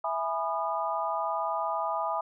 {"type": "chord", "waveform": "sine", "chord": "E major seventh", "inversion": "none", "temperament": "equal with one note detuned", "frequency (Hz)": [659.3, 830.6, 987.8, 1220.3], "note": ["E5", "G#5", "B5", "D#6"], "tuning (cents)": [0, 0, 0, -34], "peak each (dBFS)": -33, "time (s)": [0.04, 2.21], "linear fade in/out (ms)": 5, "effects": []}